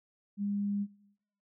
sine tone, 202.6 Hz, G#3, 43 cents flat, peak -30 dBFS, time 0.37-0.87 s, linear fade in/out 50 ms, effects noise-tail reverb RT60 0.9 s tail -20 dB re dry

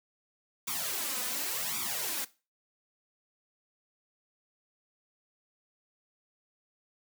white noise with flanger, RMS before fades -34 dBFS, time 0.67-2.25 s, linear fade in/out 10 ms, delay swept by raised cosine 0.84 to 4.04 ms, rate 0.9 Hz, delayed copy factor +0.9, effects noise-tail reverb RT60 0.3 s tail -18 dB re dry + high-pass 150 Hz 12 dB/octave

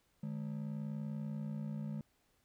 triangle ring-modulated tone, 180.9 Hz, F#3, 39 cents flat, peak -33 dBFS, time 0.23-2.01 s, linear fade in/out 2 ms, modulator 30.2 Hz, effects pink hiss -75 dBFS RMS until 2.44 s

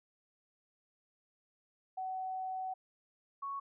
sine tone pair in turn, 752 / 1109.9 Hz, F#5 / C#6, +28 / +2 cents, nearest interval perfect fifth, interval 674 cents, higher second, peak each -36 / -37 dBFS, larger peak first, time 1.97-2.74 / 3.42-3.6 s, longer first, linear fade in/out 10 ms, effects none

